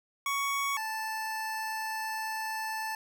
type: tone pair in turn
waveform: 25% pulse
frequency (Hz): 1117 / 878.2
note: C#6 / A5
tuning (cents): +13 / -4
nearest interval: major third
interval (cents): 417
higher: first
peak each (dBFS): -25 / -29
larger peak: first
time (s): 0.26-0.77 / 0.77-2.95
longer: second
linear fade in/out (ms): 2
effects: none